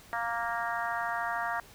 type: harmonic tone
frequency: 233.1 Hz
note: A#3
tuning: in tune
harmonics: 3 / 4 / 5 / 6 / 7 / 8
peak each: -35 / -36 / -37 / -38 / -38 / -39 dBFS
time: 0.13-1.6 s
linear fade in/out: 0 ms
effects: pink hiss -54 dBFS RMS until 1.74 s